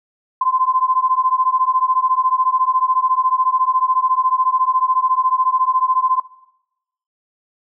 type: beating tone pair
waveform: sine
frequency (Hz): 1025 / 1039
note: C6 / C6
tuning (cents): -36 / -12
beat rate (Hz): 14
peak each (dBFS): -17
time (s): 0.41-6.2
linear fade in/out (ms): 5
effects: noise-tail reverb RT60 0.9 s tail -20 dB re dry